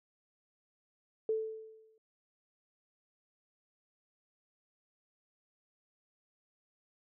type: tone with exponential decay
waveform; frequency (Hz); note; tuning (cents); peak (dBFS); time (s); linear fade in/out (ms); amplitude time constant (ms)
sine; 440; A4; 0; -27; 1.29-1.98; 2; 150
effects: none